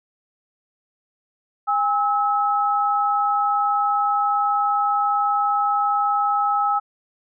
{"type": "tone pair together", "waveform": "sine", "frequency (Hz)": [815, 1293.7], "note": ["G#5", "E6"], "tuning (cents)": [-33, -33], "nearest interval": "minor sixth", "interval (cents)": 800, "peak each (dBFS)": -20, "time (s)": [1.67, 6.8], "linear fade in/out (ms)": 20, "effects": []}